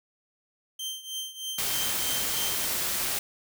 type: tone with tremolo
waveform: sawtooth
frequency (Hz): 3136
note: G7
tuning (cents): 0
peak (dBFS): -27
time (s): 0.79-2.66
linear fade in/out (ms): 5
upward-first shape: triangle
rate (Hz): 3.2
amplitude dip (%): 85
type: noise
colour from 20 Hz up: white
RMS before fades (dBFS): -29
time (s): 1.58-3.19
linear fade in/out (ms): 5
effects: none